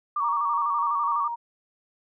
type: tone with vibrato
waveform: sine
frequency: 1154 Hz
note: D6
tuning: 31 cents flat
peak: -23 dBFS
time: 0.16-1.28 s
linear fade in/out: 5 ms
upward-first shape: square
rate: 12 Hz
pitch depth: 56 cents each way
type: tone with tremolo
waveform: sine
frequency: 940 Hz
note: A#5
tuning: 14 cents sharp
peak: -26 dBFS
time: 0.21-1.36 s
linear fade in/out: 20 ms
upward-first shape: triangle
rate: 3.6 Hz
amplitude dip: 40%
effects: none